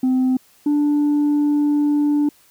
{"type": "tone pair in turn", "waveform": "sine", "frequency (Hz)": [257.5, 293.3], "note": ["C4", "D4"], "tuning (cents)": [-28, -2], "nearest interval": "major second", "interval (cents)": 226, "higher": "second", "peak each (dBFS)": -12, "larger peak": "neither", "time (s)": [[0.03, 0.37], [0.66, 2.29]], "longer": "second", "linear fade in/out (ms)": 5, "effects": ["tanh soft clip ceiling -13 dBFS", "white hiss -54 dBFS RMS until 2.5 s"]}